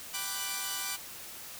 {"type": "chord", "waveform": "5% pulse", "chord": "G major seventh", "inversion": "none", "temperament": "equal", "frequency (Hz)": [784, 987.8, 1174.7, 1480], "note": ["G5", "B5", "D6", "F#6"], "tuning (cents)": [0, 0, 0, 0], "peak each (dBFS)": [-30, -28, -26, -27], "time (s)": [0.13, 0.97], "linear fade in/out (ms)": 20, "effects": ["white hiss -45 dBFS RMS until 1.59 s"]}